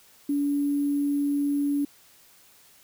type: tone with sample-and-hold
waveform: sine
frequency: 286 Hz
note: D4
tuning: 46 cents flat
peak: -22 dBFS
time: 0.29-1.85 s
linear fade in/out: 5 ms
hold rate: 11025 Hz
effects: white hiss -56 dBFS RMS until 2.83 s